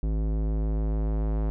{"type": "tone with low-pass filter sweep", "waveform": "square", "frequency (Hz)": 53.4, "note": "G#1", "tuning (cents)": 49, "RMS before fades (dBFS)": -26, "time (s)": [0.03, 1.5], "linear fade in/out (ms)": 0, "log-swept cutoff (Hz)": [370, 800], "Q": 0.75, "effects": []}